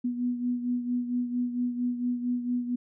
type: beating tone pair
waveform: sine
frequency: 244.3 / 248.7 Hz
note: B3 / B3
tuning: -19 / +12 cents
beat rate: 4.4 Hz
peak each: -27 / -34 dBFS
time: 0.04-2.76 s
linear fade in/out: 10 ms
effects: none